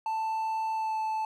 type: tone with pitch glide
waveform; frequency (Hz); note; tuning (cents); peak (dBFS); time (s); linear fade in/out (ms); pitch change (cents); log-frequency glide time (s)
triangle; 884 to 875.4; A5 to A5; +8 to -9; -26; 0.06-1.25; 2; -17; 0.73-0.97
effects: none